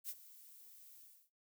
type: noise with ADSR envelope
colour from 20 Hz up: violet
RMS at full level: -42 dBFS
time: 0.04-1.3 s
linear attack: 52 ms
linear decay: 47 ms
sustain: -17 dB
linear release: 280 ms
effects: noise-tail reverb RT60 0.2 s tail -18 dB re dry